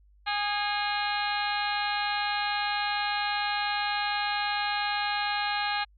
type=harmonic tone with a mistuned harmonic; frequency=411.3 Hz; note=G#4; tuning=17 cents flat; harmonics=2 / 3 / 4 / 5 / 6 / 7 / 8 / 9 / 10; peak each=-30 / -36 / -33 / -38 / -37 / -39 / -41 / -41 / -36 dBFS; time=0.26-5.85 s; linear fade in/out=20 ms; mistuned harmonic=5; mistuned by=+66 cents; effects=added 50 Hz sine -56 dBFS peak until 5.97 s